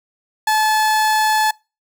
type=tone; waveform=30% pulse; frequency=864 Hz; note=A5; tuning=32 cents flat; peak=-11 dBFS; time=0.47-1.51 s; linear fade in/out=5 ms; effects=noise-tail reverb RT60 0.3 s tail -26 dB re dry